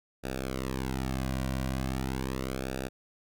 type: tone with flanger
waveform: sawtooth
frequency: 65.41 Hz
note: C2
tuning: in tune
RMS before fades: -33 dBFS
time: 0.23-2.89 s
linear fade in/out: 20 ms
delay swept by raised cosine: 0.95 to 2.35 ms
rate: 0.39 Hz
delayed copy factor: -1
effects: none